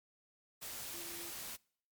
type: tone in noise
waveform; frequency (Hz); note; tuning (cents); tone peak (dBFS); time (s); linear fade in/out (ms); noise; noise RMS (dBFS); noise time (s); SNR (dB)
sine; 341.1; F4; -41; -52; 0.93-1.31; 20; white; -45; 0.61-1.57; -10
effects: noise-tail reverb RT60 0.6 s tail -26 dB re dry + MP3 96 kbps